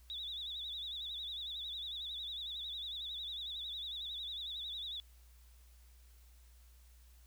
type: tone with vibrato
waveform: sine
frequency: 3641 Hz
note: A#7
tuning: 41 cents flat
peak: -40 dBFS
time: 0.1-5 s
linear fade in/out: 0 ms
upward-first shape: sine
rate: 11 Hz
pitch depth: 120 cents each way
effects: added 60 Hz sine -58 dBFS peak until 7.26 s + white hiss -69 dBFS RMS until 7.26 s